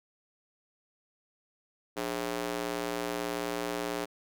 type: tone with high-pass filter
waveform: square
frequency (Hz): 59.2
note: A#1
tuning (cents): +27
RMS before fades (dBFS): -34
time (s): 1.96-4.06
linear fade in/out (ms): 20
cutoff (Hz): 380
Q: 1.2
effects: none